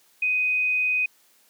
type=tone; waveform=sine; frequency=2501 Hz; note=D#7; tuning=8 cents sharp; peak=-20 dBFS; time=0.22-1.06 s; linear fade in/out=5 ms; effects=white hiss -60 dBFS RMS until 1.49 s + high-pass 200 Hz 12 dB/octave